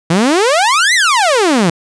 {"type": "exponential two-way sweep", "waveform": "sawtooth", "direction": "up then down", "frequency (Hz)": [158, 2093, 158], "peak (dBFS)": -5, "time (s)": [0.1, 1.7], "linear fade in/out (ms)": 5, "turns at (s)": 0.94, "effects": ["resampled to 22050 Hz"]}